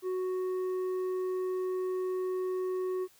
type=tone with tanh clipping; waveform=sine; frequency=370 Hz; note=F#4; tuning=in tune; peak=-31 dBFS; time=0.02-3.08 s; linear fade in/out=50 ms; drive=6 dB; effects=white hiss -62 dBFS RMS until 3.19 s